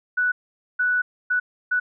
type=tone bursts at uneven times; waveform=sine; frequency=1480 Hz; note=F#6; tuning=in tune; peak=-18 dBFS; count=4; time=0.17-0.32 / 0.79-1.02 / 1.3-1.4 / 1.71-1.8 s; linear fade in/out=10 ms; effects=none